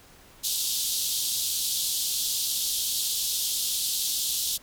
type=band-pass noise; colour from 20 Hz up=pink; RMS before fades=-28 dBFS; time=0.43-4.58 s; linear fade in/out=20 ms; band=3300 to 16000 Hz; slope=48 dB/octave; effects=pink hiss -53 dBFS RMS until 4.62 s